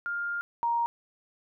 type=tone pair in turn; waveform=sine; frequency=1405 / 937.7 Hz; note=F6 / A#5; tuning=+10 / +10 cents; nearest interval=perfect fifth; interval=700 cents; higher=first; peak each=-29 / -24 dBFS; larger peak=second; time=0.06-0.41 / 0.63-0.86 s; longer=first; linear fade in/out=0 ms; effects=none